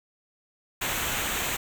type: noise with comb filter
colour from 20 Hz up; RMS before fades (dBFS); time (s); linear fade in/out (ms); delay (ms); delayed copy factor
pink; -29; 0.81-1.57; 10; 0.2; -0.6
effects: none